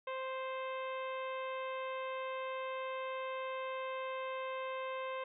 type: harmonic tone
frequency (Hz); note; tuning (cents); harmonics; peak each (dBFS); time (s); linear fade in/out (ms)
523.3; C5; 0; 1 / 2 / 3 / 4 / 5 / 6 / 7; -40 / -42 / -51 / -50 / -51 / -56 / -60; 0.07-5.24; 5
effects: none